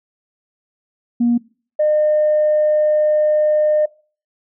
sine tone pair in turn, 238 / 607.2 Hz, A#3 / D#5, +36 / -42 cents, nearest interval octave + major third, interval 1622 cents, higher second, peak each -11 dBFS, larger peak neither, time 1.2-1.38 / 1.79-3.86 s, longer second, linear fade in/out 10 ms, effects noise-tail reverb RT60 0.4 s tail -22 dB re dry + tanh soft clip ceiling -8 dBFS

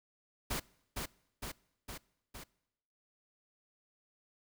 pink noise with echo, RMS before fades -36 dBFS, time 0.5-0.6 s, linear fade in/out 10 ms, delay 460 ms, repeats 4, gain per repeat -3 dB, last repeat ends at 2.44 s, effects noise-tail reverb RT60 0.9 s tail -24 dB re dry

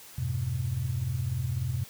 sine chord, F minor, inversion none, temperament equal with one note detuned, 87.31 / 103.83 / 127.46 Hz, F2 / Ab2 / C3, 0 / 0 / -45 cents, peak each -33 / -34 / -29 dBFS, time 0.18-1.84 s, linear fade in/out 5 ms, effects tanh soft clip ceiling -18 dBFS + white hiss -49 dBFS RMS until 1.89 s

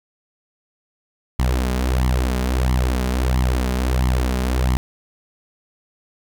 sawtooth tone with flanger, 63.2 Hz, B1, 41 cents sharp, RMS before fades -19 dBFS, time 1.39-4.77 s, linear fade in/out 0 ms, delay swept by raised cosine 0.95 to 4.95 ms, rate 1.5 Hz, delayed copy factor +0.7, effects none

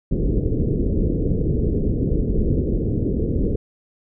pink low-pass noise, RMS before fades -20 dBFS, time 0.11-3.56 s, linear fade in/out 5 ms, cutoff 470 Hz, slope 48 dB/octave, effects none

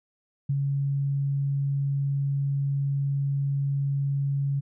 sine tone with ADSR envelope, 139.5 Hz, C#3, 11 cents sharp, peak -21 dBFS, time 0.49-4.61 s, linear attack 8 ms, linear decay 43 ms, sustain -2 dB, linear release 22 ms, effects none

